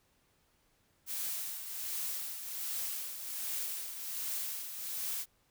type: noise with tremolo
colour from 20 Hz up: blue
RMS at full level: -36 dBFS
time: 1.06-5.26 s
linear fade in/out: 50 ms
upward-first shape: triangle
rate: 1.3 Hz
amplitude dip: 60%
effects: pink hiss -72 dBFS RMS until 5.5 s